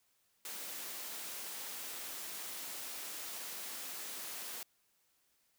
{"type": "high-pass noise", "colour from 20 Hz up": "white", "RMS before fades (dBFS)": -44, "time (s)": [0.45, 4.63], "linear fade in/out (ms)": 2, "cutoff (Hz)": 230, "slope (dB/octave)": 12, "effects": ["white hiss -75 dBFS RMS until 5.58 s"]}